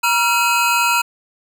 square tone cluster, 951 / 1374 / 2539 Hz, A#5 / F6 / D#7, +34 / -29 / +34 cents, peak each -19 dBFS, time 0.03-1.02 s, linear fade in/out 10 ms, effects none

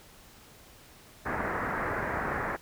white low-pass noise, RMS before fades -32 dBFS, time 1.25-2.57 s, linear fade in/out 20 ms, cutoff 1900 Hz, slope 48 dB/octave, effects pink hiss -54 dBFS RMS until 2.61 s

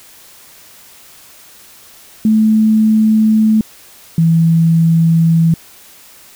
sine tone pair in turn, 217.8 / 164.56 Hz, A3 / E3, -17 / -3 cents, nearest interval perfect fourth, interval 486 cents, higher first, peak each -7 dBFS, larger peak neither, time 2.25-3.61 / 4.18-5.54 s, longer neither, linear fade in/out 2 ms, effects white hiss -41 dBFS RMS until 6.35 s

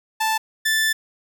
sawtooth tone pair in turn, 880 / 1760 Hz, A5 / A6, 0 / 0 cents, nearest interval octave, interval 1200 cents, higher second, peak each -15 / -14 dBFS, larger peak second, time 0.2-0.38 / 0.65-0.93 s, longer second, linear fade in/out 10 ms, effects none

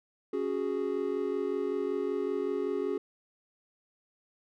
triangle chord, C# suspended fourth, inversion none, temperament equal, 277.2 / 370 / 415.3 Hz, C#4 / F#4 / G#4, 0 / 0 / 0 cents, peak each -34 / -31 / -30 dBFS, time 0.33-2.98 s, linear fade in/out 5 ms, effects none

